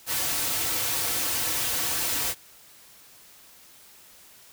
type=noise with comb filter; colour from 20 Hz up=white; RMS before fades=-27 dBFS; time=0.06-2.35 s; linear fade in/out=50 ms; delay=4.9 ms; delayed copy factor=-0.65; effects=white hiss -52 dBFS RMS until 4.52 s